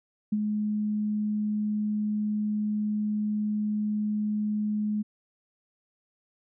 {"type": "tone with ADSR envelope", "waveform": "sine", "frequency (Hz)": 210.9, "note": "G#3", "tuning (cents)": 27, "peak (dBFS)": -21, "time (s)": [0.32, 5.03], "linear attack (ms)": 8, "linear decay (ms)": 39, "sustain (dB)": -4, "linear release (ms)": 19, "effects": []}